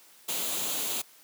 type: noise with comb filter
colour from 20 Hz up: white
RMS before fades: -31 dBFS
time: 0.28-1.02 s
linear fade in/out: 10 ms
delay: 0.28 ms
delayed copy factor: +0.5
effects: white hiss -56 dBFS RMS until 1.23 s + high-pass 200 Hz 12 dB/octave